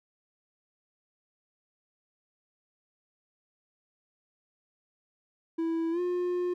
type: tone with pitch glide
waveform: triangle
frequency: 328.8 to 356.5 Hz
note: E4 to F4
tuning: -4 to +36 cents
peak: -25 dBFS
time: 5.58-6.54 s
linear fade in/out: 10 ms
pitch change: +140 cents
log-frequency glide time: 5.91-6 s
effects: none